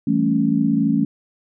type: chord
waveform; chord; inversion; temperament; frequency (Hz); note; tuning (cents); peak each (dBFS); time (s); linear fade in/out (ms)
sine; A dominant seventh; second; equal; 164.81 / 196 / 220 / 277.2; E3 / G3 / A3 / C#4; 0 / 0 / 0 / 0; -23 / -24 / -19 / -19; 0.07-1.05; 5
effects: none